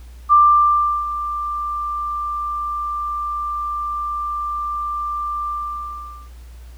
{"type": "tone with ADSR envelope", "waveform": "sine", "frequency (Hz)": 1184, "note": "D6", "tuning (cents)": 14, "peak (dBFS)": -7, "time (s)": [0.29, 6.3], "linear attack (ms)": 34, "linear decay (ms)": 720, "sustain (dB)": -14, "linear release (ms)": 810, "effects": ["added 60 Hz sine -36 dBFS peak until 6.77 s", "pink hiss -52 dBFS RMS until 6.77 s"]}